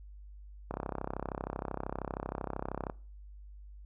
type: click train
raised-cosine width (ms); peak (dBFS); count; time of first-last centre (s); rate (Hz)
1; -21; 73; 0.71-2.898; 32.9
effects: noise-tail reverb RT60 0.4 s tail -23 dB re dry + added 50 Hz sine -47 dBFS peak until 3.85 s